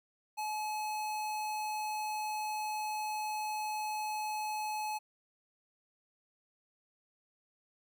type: tone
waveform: square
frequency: 854 Hz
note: G#5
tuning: 48 cents sharp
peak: -35 dBFS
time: 0.37-4.99 s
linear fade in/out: 20 ms
effects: none